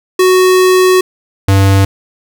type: tone pair in turn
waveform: square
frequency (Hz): 370 / 97.58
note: F#4 / G2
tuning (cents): 0 / -7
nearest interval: octave + major seventh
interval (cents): 2307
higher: first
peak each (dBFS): -6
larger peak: neither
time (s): 0.19-1.01 / 1.48-1.85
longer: first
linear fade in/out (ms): 5
effects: none